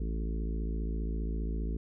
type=harmonic tone; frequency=55 Hz; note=A1; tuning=in tune; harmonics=1 / 3 / 4 / 5 / 6 / 7 / 8; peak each=-31 / -41 / -43 / -45 / -47 / -48 / -49 dBFS; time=0-1.77 s; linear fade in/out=5 ms; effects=none